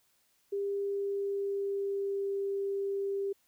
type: tone with pitch glide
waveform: sine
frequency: 399.9 to 395.8 Hz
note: G4 to G4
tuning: +35 to +17 cents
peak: -30 dBFS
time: 0.52-3.33 s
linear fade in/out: 10 ms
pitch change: -18 cents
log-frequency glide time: 0.71-2.34 s
effects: white hiss -71 dBFS RMS until 3.47 s